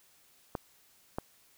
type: clicks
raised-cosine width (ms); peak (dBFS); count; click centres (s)
1; -19; 2; 0.552 / 1.185
effects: white hiss -64 dBFS RMS until 1.57 s